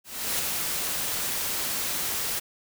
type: noise with ADSR envelope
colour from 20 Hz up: white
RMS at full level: -26 dBFS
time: 0.04-2.4 s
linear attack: 350 ms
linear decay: 7 ms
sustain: -3 dB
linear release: 17 ms
effects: none